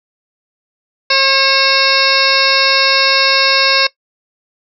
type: harmonic tone with a mistuned harmonic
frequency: 539 Hz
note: C#5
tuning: 49 cents flat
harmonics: 1 / 2 / 3 / 4 / 5 / 7 / 8 / 9 / 10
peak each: -18 / -18 / -18 / -18 / -18 / -18 / -18 / -18 / -18 dBFS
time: 1.1-3.87 s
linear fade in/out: 5 ms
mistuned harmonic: 4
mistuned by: +27 cents
effects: noise-tail reverb RT60 0.1 s tail -19 dB re dry